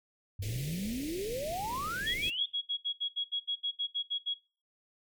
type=exponential sweep; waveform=sine; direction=up; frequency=91.8 to 3567 Hz; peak=-33 dBFS; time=0.39-2.46 s; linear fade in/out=5 ms
type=band-stop noise; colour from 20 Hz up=pink; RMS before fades=-42 dBFS; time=0.42-2.3 s; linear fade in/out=5 ms; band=570 to 2000 Hz; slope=48 dB/octave
type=tone bursts; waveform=sine; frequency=3322 Hz; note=G#7; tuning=in tune; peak=-29 dBFS; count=15; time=2.06-4.345 s; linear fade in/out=20 ms; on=87 ms; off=70 ms
effects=noise-tail reverb RT60 0.4 s tail -21 dB re dry + MP3 96 kbps